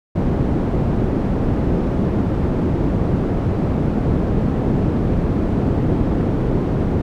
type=low-pass noise; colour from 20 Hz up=white; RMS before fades=-18 dBFS; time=0.15-7.02 s; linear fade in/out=10 ms; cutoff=270 Hz; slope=12 dB/octave; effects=none